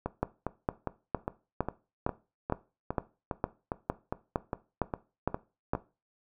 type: two click trains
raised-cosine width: 1 ms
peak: -13 / -17 dBFS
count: 13 / 15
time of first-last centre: 0.23-5.735 / 0.06-5.751 s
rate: 2.18 / 2.46 Hz
effects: noise-tail reverb RT60 0.3 s tail -17 dB re dry